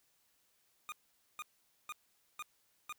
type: tone bursts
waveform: 25% pulse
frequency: 1222 Hz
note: D#6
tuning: 32 cents flat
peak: -37 dBFS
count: 5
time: 0.89-2.925 s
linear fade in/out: 0 ms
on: 31 ms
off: 470 ms
effects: white hiss -74 dBFS RMS until 2.98 s